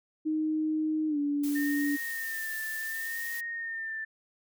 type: tone with pitch glide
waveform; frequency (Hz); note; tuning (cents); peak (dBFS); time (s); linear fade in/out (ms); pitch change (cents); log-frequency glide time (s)
sine; 311.1 to 288.6; D#4 to D4; 0 to -30; -26; 0.25-1.97; 20; -130; 1.08-1.18
type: noise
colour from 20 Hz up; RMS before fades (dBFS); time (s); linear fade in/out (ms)
blue; -41; 1.43-3.41; 10
type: tone with vibrato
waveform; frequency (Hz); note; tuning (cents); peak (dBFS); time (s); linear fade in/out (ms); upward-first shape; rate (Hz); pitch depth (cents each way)
sine; 1813; A#6; -49; -33; 1.55-4.05; 10; sine; 0.68; 45
effects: none